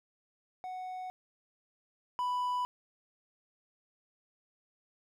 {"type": "tone pair in turn", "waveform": "triangle", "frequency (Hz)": [740, 990.5], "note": ["F#5", "B5"], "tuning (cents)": [0, 5], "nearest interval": "perfect fourth", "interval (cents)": 505, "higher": "second", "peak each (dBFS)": [-36, -28], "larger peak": "second", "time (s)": [[0.64, 1.1], [2.19, 2.65]], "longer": "neither", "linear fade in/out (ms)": 0, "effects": []}